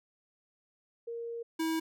sine / square tone pair in turn, 466.2 / 322.8 Hz, A#4 / E4, 0 / -36 cents, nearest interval tritone, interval 636 cents, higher first, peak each -36 / -30 dBFS, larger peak second, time 1.07-1.43 / 1.59-1.8 s, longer first, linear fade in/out 10 ms, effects none

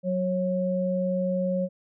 sine tone pair together, 185 / 546.9 Hz, F#3 / C#5, 0 / -23 cents, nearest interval octave + perfect fifth, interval 1877 cents, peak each -26 dBFS, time 0.03-1.69 s, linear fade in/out 50 ms, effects none

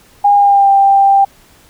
sine tone with pitch glide, 813 to 789.4 Hz, G#5 to G5, -37 to +12 cents, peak -5 dBFS, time 0.24-1.25 s, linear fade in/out 10 ms, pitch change -51 cents, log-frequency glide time 0.35-0.7 s, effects pink hiss -46 dBFS RMS until 1.69 s

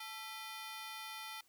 15% pulse ring-modulated tone, 1106 Hz, C#6, 4 cents flat, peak -35 dBFS, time 0-1.41 s, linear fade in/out 5 ms, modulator 233 Hz, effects white hiss -71 dBFS RMS until 1.48 s

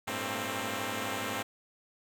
5% pulse tone cluster, 100.6 / 112.7 / 222.1 / 235.7 / 264.2 Hz, G2 / A2 / A3 / A#3 / C4, +45 / +42 / +16 / +19 / +17 cents, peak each -28 / -31 / -30 / -32 / -24 dBFS, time 0.07-1.43 s, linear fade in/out 10 ms, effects none

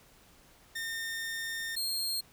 sawtooth tone pair in turn, 1821 / 4227 Hz, A#6 / C8, -41 / +17 cents, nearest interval octave + minor third, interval 1458 cents, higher second, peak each -31 / -28 dBFS, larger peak second, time 0.75-1.76 / 1.76-2.21 s, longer first, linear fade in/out 10 ms, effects pink hiss -60 dBFS RMS until 2.32 s

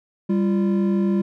triangle tone pair together, 197.1 / 344.5 Hz, G3 / F4, +10 / -24 cents, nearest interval minor seventh, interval 966 cents, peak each -16 / -22 dBFS, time 0.29-1.22 s, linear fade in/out 10 ms, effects none

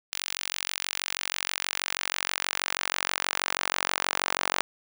sawtooth tone with high-pass filter sweep, 46.25 Hz, F#1, in tune, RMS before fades -31 dBFS, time 0.12-4.61 s, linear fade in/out 0 ms, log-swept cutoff 3000 to 990 Hz, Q 0.88, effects none

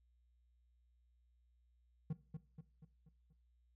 triangle tone with echo, 155.56 Hz, D#3, in tune, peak -34 dBFS, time 2.1-2.13 s, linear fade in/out 5 ms, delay 240 ms, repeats 5, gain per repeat -6 dB, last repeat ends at 3.33 s, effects noise-tail reverb RT60 0.4 s tail -17 dB re dry + added 60 Hz sine -70 dBFS peak until 3.75 s

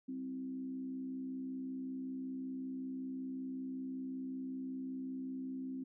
sine tone with frequency modulation, 261.6 Hz, C4, in tune, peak -39 dBFS, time 0.08-5.84 s, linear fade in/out 10 ms, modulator 65.3 Hz, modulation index 0.46, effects none

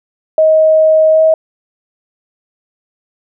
sine tone with pitch glide, 630 to 637 Hz, D#5 to D#5, +21 to +41 cents, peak -5 dBFS, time 0.38-1.34 s, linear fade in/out 2 ms, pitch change +20 cents, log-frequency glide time 1.11-1.22 s, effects none

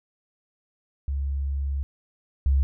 sine tone pair in turn, 69.3 / 68.23 Hz, C#2 / C#2, 0 / -27 cents, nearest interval unison, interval 27 cents, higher first, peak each -24 / -17 dBFS, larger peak second, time 1.08-1.83 / 2.46-2.63 s, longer first, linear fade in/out 0 ms, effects none

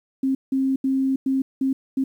sine tone bursts at uneven times, 266.9 Hz, C4, 35 cents sharp, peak -18 dBFS, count 6, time 0.23-0.35 / 0.52-0.76 / 0.84-1.16 / 1.26-1.42 / 1.61-1.73 / 1.97-2.04 s, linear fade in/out 5 ms, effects 9-bit

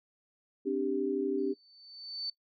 sine chord, C suspended second, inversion none, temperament just, 261.6 / 294.3 / 392.4 Hz, C4 / D4 / G4, 0 / +4 / +2 cents, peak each -35 / -33 / -31 dBFS, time 0.65-1.54 s, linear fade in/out 20 ms
sine tone with exponential growth, 4529 Hz, C#8, 36 cents sharp, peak -32 dBFS, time 1.38-2.3 s, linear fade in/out 5 ms, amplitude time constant 200 ms
effects noise-tail reverb RT60 0.1 s tail -21 dB re dry

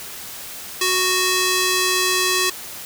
square tone with band-pass filter, 370 Hz, F#4, in tune, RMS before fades -19 dBFS, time 0.81-2.5 s, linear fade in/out 5 ms, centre 5900 Hz, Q 0.58, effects white hiss -34 dBFS RMS until 2.85 s

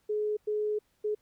sine tone bursts at uneven times, 422.9 Hz, G#4, 31 cents sharp, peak -27 dBFS, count 3, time 0.09-0.37 / 0.47-0.79 / 1.04-1.15 s, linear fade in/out 10 ms, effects pink hiss -72 dBFS RMS until 1.21 s

